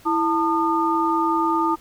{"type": "tone cluster", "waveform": "sine", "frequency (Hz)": [329.7, 895, 1218], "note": ["E4", "A5", "D#6"], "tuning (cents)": [0, 29, -37], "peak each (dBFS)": -22, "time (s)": [0.05, 1.76], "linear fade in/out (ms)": 20, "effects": ["pink hiss -50 dBFS RMS until 1.8 s"]}